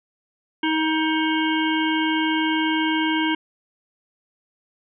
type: harmonic tone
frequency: 315.7 Hz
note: D#4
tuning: 25 cents sharp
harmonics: 1 / 3 / 5 / 7 / 9 / 10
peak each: -21 / -26 / -28 / -29 / -31 / -31 dBFS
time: 0.63-3.35 s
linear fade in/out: 5 ms
effects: none

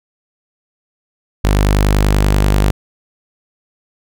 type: tone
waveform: sawtooth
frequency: 50.3 Hz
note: G1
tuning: 45 cents sharp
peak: -6 dBFS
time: 1.44-2.71 s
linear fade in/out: 5 ms
effects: none

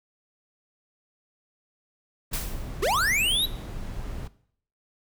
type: noise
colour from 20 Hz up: brown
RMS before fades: -34 dBFS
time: 2.31-4.28 s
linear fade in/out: 10 ms
type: noise with exponential decay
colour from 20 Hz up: white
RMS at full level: -29 dBFS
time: 2.33-2.78 s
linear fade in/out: 5 ms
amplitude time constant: 96 ms
type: linear sweep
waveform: square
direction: up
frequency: 320 to 3971 Hz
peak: -22 dBFS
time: 2.82-3.46 s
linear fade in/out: 10 ms
effects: noise-tail reverb RT60 0.6 s tail -18 dB re dry

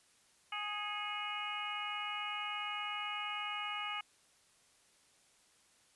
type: harmonic tone with a mistuned harmonic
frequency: 415.3 Hz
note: G#4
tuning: in tune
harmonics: 2 / 3 / 4 / 5 / 6 / 7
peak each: -45 / -42 / -50 / -44 / -46 / -43 dBFS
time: 0.52-4.01 s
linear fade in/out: 5 ms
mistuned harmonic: 5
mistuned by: +71 cents
effects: white hiss -68 dBFS RMS until 5.95 s + resampled to 24000 Hz

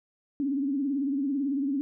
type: tone with vibrato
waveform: sine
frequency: 277.2 Hz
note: C#4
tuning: in tune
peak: -25 dBFS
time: 0.4-1.81 s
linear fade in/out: 0 ms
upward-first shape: sine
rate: 18 Hz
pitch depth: 99 cents each way
effects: none

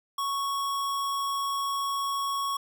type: tone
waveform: square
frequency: 1108.7 Hz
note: C#6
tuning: in tune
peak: -28 dBFS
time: 0.18-2.57 s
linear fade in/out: 5 ms
effects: none

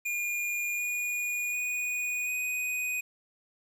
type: tone with pitch steps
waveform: square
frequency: 2424 / 2447 / 2469 / 2492 Hz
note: D#7 / D#7 / D#7 / D#7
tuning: -46 / -29 / -14 / +2 cents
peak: -30 dBFS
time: 0.05-3.01 s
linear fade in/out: 10 ms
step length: 740 ms
effects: 10-bit

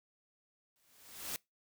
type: noise with exponential growth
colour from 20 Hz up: white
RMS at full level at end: -37 dBFS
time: 0.76-1.36 s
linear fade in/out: 0 ms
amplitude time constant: 130 ms
effects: noise-tail reverb RT60 0.2 s tail -24 dB re dry

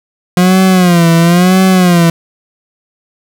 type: tone with vibrato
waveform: 40% pulse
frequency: 177.2 Hz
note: F3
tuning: 25 cents sharp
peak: -4 dBFS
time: 0.37-2.1 s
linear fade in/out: 2 ms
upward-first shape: sine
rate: 0.99 Hz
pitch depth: 110 cents each way
effects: none

